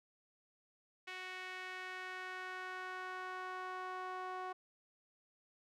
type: tone with band-pass filter sweep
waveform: sawtooth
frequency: 370 Hz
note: F#4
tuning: in tune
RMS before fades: -45 dBFS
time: 1.07-4.53 s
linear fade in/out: 10 ms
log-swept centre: 2300 to 960 Hz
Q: 1.9
effects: none